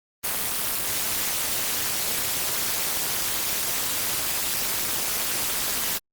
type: noise with amplitude modulation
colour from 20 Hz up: white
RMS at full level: -22 dBFS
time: 0.23-5.99 s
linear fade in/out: 20 ms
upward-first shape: sine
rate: 218 Hz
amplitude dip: 95%
effects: Opus 32 kbps